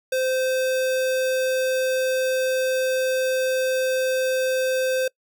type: tone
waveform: square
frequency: 518 Hz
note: C5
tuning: 17 cents flat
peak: -21 dBFS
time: 0.12-5.08 s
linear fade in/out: 5 ms
effects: noise-tail reverb RT60 0.1 s tail -25 dB re dry